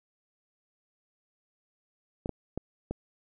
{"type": "clicks", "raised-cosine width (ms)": 2, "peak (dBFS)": -19, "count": 4, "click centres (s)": [2.259, 2.293, 2.576, 2.91], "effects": []}